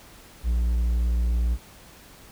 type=tone; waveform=triangle; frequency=58.9 Hz; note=A#1; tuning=19 cents sharp; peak=-18 dBFS; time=0.43-1.58 s; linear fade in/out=50 ms; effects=pink hiss -49 dBFS RMS until 2.31 s